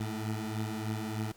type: beating tone pair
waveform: 20% pulse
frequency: 107.6 / 110.9 Hz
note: A2 / A2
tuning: -38 / +14 cents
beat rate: 3.3 Hz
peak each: -30 / -33 dBFS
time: 0-1.32 s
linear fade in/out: 5 ms
effects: pink hiss -60 dBFS RMS until 1.36 s